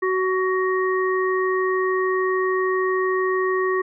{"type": "harmonic tone", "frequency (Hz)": 373.9, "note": "F#4", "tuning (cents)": 18, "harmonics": [1, 3, 5], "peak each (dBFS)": [-20, -25, -27], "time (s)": [0.02, 3.82], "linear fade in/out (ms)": 10, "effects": []}